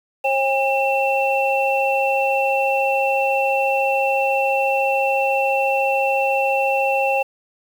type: tone cluster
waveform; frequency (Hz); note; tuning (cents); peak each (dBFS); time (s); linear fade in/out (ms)
sine; 540 / 806 / 2693; C#5 / G5 / E7; -45 / +48 / +36; -20 / -20 / -22; 0.24-7.23; 10
effects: 7-bit